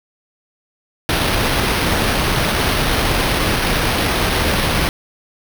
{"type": "noise with sample-and-hold", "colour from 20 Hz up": "pink", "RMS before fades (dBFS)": -17, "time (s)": [1.09, 4.89], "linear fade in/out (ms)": 0, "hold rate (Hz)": 7350, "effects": []}